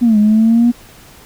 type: exponential two-way sweep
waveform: sine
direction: down then up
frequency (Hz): 246.9 to 207.7 to 242.2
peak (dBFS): -6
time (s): 0.01-0.72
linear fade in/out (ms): 20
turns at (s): 0.18
effects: tanh soft clip ceiling -3 dBFS + pink hiss -41 dBFS RMS until 1.25 s